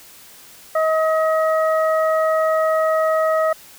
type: harmonic tone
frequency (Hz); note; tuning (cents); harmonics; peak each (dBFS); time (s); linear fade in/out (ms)
635; D#5; +35; 1 / 2 / 3; -16 / -21 / -29; 0.75-3.53; 5
effects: white hiss -44 dBFS RMS until 3.78 s